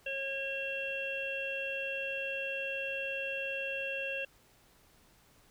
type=harmonic tone; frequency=544 Hz; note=C#5; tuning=33 cents flat; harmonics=1 / 3 / 5 / 6; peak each=-39 / -42 / -36 / -49 dBFS; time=0.06-4.25 s; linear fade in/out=5 ms; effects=pink hiss -64 dBFS RMS until 5.5 s

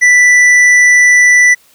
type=tone with hard clipping; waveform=sine; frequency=1975.5 Hz; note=B6; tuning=in tune; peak=-5 dBFS; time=0.01-1.55 s; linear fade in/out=20 ms; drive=7 dB; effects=white hiss -48 dBFS RMS until 1.74 s

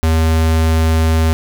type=tone; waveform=square; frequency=80.5 Hz; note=E2; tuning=41 cents flat; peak=-11 dBFS; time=0.03-1.33 s; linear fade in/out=0 ms; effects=none

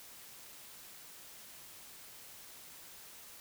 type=silence; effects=white hiss -53 dBFS RMS until 3.4 s

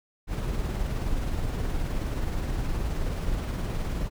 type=noise with tremolo; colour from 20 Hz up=brown; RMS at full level=-27 dBFS; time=0.27-4.1 s; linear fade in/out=50 ms; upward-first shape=sine; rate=19 Hz; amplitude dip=30%; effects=none

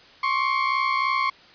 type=tone pair together; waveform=30% pulse; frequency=1062.8 / 1126 Hz; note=C6 / C#6; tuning=+27 / +27 cents; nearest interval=minor second; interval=100 cents; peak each=-20 / -22 dBFS; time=0.23-1.3 s; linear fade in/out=5 ms; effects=white hiss -50 dBFS RMS until 1.54 s + resampled to 11025 Hz

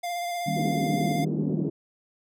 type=tone with vibrato; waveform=square; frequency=698.5 Hz; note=F5; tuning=in tune; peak=-29 dBFS; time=0.03-1.25 s; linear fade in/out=10 ms; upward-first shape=sine; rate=16 Hz; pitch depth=19 cents each way
type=chord; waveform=sine; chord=Eb dominant seventh; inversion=none; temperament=equal; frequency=155.56 / 196 / 233.1 / 277.2 Hz; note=Eb3 / G3 / Bb3 / Db4; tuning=0 / 0 / 0 / 0 cents; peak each=-29 / -30 / -35 / -35 dBFS; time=0.46-1.69 s; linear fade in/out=10 ms
type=band-pass noise; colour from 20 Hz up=pink; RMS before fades=-30 dBFS; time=0.56-1.7 s; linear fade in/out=10 ms; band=200 to 370 Hz; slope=24 dB/octave
effects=none

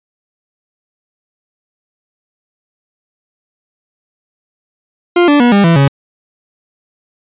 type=tone with pitch steps; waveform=40% pulse; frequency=350 / 290.9 / 241.8 / 201 / 167.1 / 138.9 Hz; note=F4 / D4 / B3 / G3 / E3 / C#3; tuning=+4 / -16 / -36 / +44 / +24 / +4 cents; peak=-5 dBFS; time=5.16-5.88 s; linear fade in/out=5 ms; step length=120 ms; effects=resampled to 8000 Hz

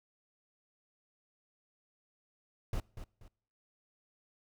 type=noise with echo; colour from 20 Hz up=brown; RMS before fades=-34 dBFS; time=2.73-2.8 s; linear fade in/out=2 ms; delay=240 ms; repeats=2; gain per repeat=-10 dB; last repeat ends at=3.28 s; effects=noise-tail reverb RT60 0.6 s tail -24 dB re dry

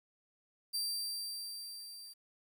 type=tone with level ramp; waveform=sawtooth; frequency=4699 Hz; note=D8; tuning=in tune; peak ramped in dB=-30 to -46 dBFS; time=0.73-2.14 s; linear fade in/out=20 ms; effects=11-bit

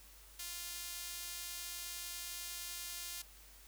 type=tone with high-pass filter; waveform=sawtooth; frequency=349.2 Hz; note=F4; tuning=in tune; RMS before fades=-45 dBFS; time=0.39-3.22 s; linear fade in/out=5 ms; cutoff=4200 Hz; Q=0.51; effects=added 50 Hz sine -60 dBFS peak until 3.67 s + white hiss -60 dBFS RMS until 3.67 s

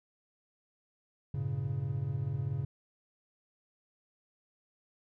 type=chord; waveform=triangle; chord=G diminished; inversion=none; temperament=equal with one note detuned; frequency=98 / 113.94 / 138.59 Hz; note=G2 / Bb2 / Db3; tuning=0 / -39 / 0 cents; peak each=-36 / -35 / -32 dBFS; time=1.34-2.65 s; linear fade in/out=5 ms; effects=none

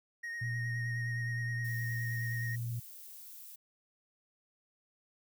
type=tone with vibrato; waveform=triangle; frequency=1864.7 Hz; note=A#6; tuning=in tune; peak=-36 dBFS; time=0.23-2.56 s; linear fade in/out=10 ms; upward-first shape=sine; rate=9.6 Hz; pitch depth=20 cents each way
type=tone; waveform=sine; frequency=118.2 Hz; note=A#2; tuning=24 cents sharp; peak=-34 dBFS; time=0.41-2.8 s; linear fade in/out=10 ms
type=noise; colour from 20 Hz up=violet; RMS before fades=-50 dBFS; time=1.64-3.56 s; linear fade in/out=10 ms
effects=none

